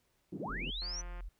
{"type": "band-pass noise", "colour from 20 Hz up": "white", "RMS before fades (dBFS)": -44, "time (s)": [0.32, 0.71], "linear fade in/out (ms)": 5, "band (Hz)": [130, 320], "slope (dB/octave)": 24}
{"type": "linear sweep", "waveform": "sine", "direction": "up", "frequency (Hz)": [72.4, 6100], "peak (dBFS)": -38, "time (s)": [0.38, 1.02], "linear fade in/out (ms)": 20}
{"type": "tone", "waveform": "sine", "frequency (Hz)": 43.05, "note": "F1", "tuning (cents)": -24, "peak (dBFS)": -40, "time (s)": [0.49, 1.29], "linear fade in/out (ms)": 10}
{"type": "click train", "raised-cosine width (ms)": 0.5, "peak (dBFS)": -38, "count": 69, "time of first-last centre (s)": [0.82, 1.206], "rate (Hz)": 176}
{"effects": ["pink hiss -75 dBFS RMS until 1.39 s"]}